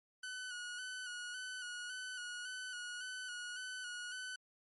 sawtooth tone with vibrato, 1480 Hz, F#6, in tune, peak -39 dBFS, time 0.23-4.36 s, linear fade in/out 5 ms, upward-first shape square, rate 1.8 Hz, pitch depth 32 cents each way, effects MP3 48 kbps

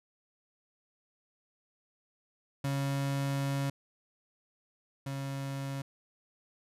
35% pulse tone pair in turn, 138.59 / 137.24 Hz, C#3 / C#3, 0 / -17 cents, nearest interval unison, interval 17 cents, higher first, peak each -28 / -33 dBFS, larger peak first, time 2.64-3.7 / 5.06-5.82 s, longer first, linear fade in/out 5 ms, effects resampled to 32000 Hz

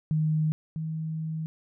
sine tone pair in turn, 155.56 / 158.83 Hz, D#3 / D#3, 0 / +36 cents, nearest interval unison, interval 36 cents, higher second, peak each -22 / -29 dBFS, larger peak first, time 0.11-0.52 / 0.76-1.46 s, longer second, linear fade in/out 0 ms, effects none

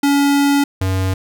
square tone pair in turn, 282.8 / 94.37 Hz, C#4 / F#2, +35 / +35 cents, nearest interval octave + perfect fifth, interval 1900 cents, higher first, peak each -12 / -16 dBFS, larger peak first, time 0.03-0.64 / 0.81-1.14 s, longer first, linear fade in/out 5 ms, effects none

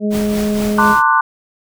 harmonic tone, 209.4 Hz, G#3, 15 cents sharp, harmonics 1 / 2 / 3, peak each -15 / -21 / -25 dBFS, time 0-0.96 s, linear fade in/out 50 ms
pink noise with tremolo, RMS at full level -25 dBFS, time 0.1-1.03 s, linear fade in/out 50 ms, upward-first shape triangle, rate 4.2 Hz, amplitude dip 50%
sine chord, D dominant seventh, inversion second, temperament equal with one note detuned, 899 / 1046.5 / 1174.7 / 1480 Hz, A5 / C6 / D6 / F#6, +37 / 0 / 0 / 0 cents, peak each -15 dBFS, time 0.78-1.21 s, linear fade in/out 5 ms
effects none

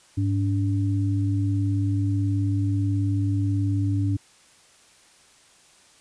sine tone pair together, 102 / 287.5 Hz, G#2 / D4, -31 / -37 cents, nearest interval octave + tritone, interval 1794 cents, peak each -21 / -27 dBFS, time 0.17-4.17 s, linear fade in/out 10 ms, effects white hiss -55 dBFS RMS until 6 s + resampled to 22050 Hz

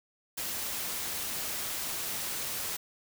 white noise, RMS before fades -35 dBFS, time 0.37-2.77 s, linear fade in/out 10 ms, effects none

